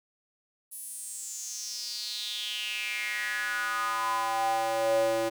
square tone with high-pass filter sweep, 112.5 Hz, A2, 39 cents sharp, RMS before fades -31 dBFS, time 0.71-5.3 s, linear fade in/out 20 ms, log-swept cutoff 11000 to 440 Hz, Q 5.8, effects none

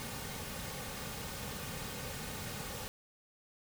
pink noise with comb filter, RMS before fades -42 dBFS, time 0-2.88 s, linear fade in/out 0 ms, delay 3 ms, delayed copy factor -0.55, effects none

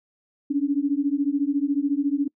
sine beating tone pair, 277.2 / 291.2 Hz, C#4 / D4, 0 / -15 cents, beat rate 14 Hz, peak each -23 dBFS, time 0.5-2.28 s, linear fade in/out 10 ms, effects noise-tail reverb RT60 0.1 s tail -26 dB re dry

